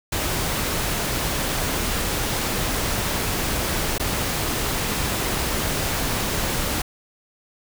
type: noise with dropouts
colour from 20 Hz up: pink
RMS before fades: -24 dBFS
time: 0.12-6.82 s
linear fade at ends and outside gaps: 5 ms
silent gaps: 3.981-3.997 s
effects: none